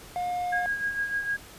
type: tone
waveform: triangle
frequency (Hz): 714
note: F5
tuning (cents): +38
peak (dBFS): -25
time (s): 0.16-0.66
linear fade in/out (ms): 0
type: tone with tremolo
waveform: sine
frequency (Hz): 1637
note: G#6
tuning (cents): -25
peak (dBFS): -24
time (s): 0.52-1.37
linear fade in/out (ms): 10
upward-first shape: sine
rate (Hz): 6.6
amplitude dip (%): 60
effects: pink hiss -47 dBFS RMS until 1.58 s + resampled to 32000 Hz